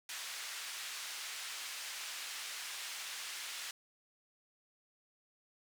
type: band-pass noise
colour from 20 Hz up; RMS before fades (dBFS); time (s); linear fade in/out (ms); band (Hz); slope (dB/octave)
pink; -44; 0.09-3.71; 2; 1800 to 9500; 12
effects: none